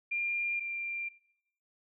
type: tone pair in turn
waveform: sine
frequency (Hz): 2397 / 2378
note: D7 / D7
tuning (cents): +35 / +21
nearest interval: unison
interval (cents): 14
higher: first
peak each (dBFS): -30 / -34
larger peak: first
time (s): 0.11-0.6 / 0.6-1.09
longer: neither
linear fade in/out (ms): 10
effects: noise-tail reverb RT60 0.7 s tail -18 dB re dry